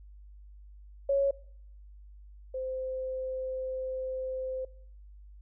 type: tone pair in turn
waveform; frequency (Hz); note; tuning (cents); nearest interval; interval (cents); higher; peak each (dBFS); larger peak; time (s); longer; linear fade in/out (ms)
sine; 554 / 519; C#5 / C5; -1 / -14; minor second; 113; first; -23 / -32; first; 1.09-1.31 / 2.54-4.65; second; 5
effects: noise-tail reverb RT60 0.6 s tail -21 dB re dry + added 50 Hz sine -48 dBFS peak until 5.41 s